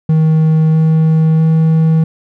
triangle tone with pitch steps, 158.1 / 159.2 / 160.31 Hz, D#3 / D#3 / E3, +28 / +40 / -48 cents, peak -5 dBFS, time 0.09-2.04 s, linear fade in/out 5 ms, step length 650 ms, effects none

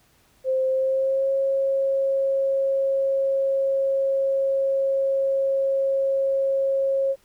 sine tone with pitch glide, 523.3 to 542.7 Hz, C5 to C#5, 0 to -37 cents, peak -19 dBFS, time 0.44-7.16 s, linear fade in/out 50 ms, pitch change +63 cents, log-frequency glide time 0.68-1.31 s, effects pink hiss -60 dBFS RMS until 7.24 s

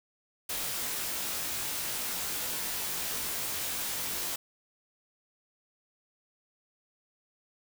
white noise with comb filter, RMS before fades -34 dBFS, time 0.49-4.36 s, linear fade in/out 5 ms, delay 19 ms, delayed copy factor -1, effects none

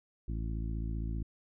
harmonic tone, 55.3 Hz, A1, 9 cents sharp, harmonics 1 / 2 / 3 / 4 / 5 / 6, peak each -34 / -40 / -44 / -46 / -48 / -50 dBFS, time 0.28-1.23 s, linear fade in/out 5 ms, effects none

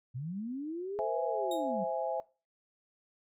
sine linear two-way sweep, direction up then down, 116.54 to 505 to 174.2 Hz, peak -35 dBFS, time 0.14-1.85 s, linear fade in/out 20 ms, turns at 1.23 s
sine chord, C augmented, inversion none, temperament equal, 523.3 / 659.3 / 830.6 Hz, C5 / E5 / G#5, 0 / 0 / 0 cents, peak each -36 / -33 / -36 dBFS, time 0.99-2.2 s, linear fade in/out 0 ms
sawtooth tone with exponential decay, 3729 Hz, A#7, in tune, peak -35 dBFS, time 1.51-1.72 s, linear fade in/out 5 ms, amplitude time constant 44 ms
effects noise-tail reverb RT60 0.3 s tail -20 dB re dry

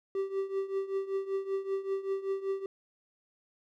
triangle tone with tremolo, 389 Hz, G4, 13 cents flat, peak -25 dBFS, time 0.15-2.66 s, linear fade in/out 2 ms, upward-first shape triangle, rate 5.2 Hz, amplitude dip 85%, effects none

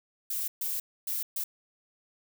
violet noise bursts at uneven times, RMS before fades -32 dBFS, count 4, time 0.3-0.48 / 0.61-0.8 / 1.07-1.23 / 1.36-1.44 s, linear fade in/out 5 ms, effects none

